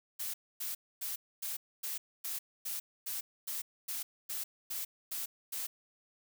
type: noise bursts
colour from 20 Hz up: blue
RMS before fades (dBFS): -38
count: 14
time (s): 0.19-5.67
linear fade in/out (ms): 10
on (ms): 150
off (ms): 260
effects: none